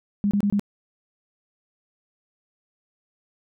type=tone bursts; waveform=sine; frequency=203.3 Hz; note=G#3; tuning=37 cents flat; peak=-18 dBFS; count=4; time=0.24-0.595 s; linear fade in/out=0 ms; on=70 ms; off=25 ms; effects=none